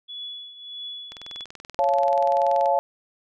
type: tone with tremolo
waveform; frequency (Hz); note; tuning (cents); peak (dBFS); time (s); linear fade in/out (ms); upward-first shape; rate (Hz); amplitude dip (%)
sine; 3408; G#7; +44; -31; 0.08-1.45; 20; triangle; 1.6; 75
type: click train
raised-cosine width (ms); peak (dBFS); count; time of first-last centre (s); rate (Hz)
0.2; -22; 33; 1.12-2.658; 20.8
type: chord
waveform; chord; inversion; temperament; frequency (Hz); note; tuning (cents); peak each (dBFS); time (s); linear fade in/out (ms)
sine; Db augmented; none; just; 554.4 / 693 / 866.2; Db5 / F5 / A5; 0 / -14 / -27; -22; 1.79-2.79; 0
effects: none